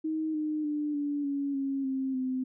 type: tone with pitch steps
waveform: sine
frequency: 314.7 / 305.9 / 297.4 / 289.1 / 281 / 273.2 / 265.5 / 258.1 Hz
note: D#4 / D#4 / D4 / D4 / C#4 / C#4 / C4 / C4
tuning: +20 / -29 / +22 / -27 / +24 / -25 / +25 / -23 cents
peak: -28 dBFS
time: 0.04-2.44 s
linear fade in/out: 10 ms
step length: 300 ms
effects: none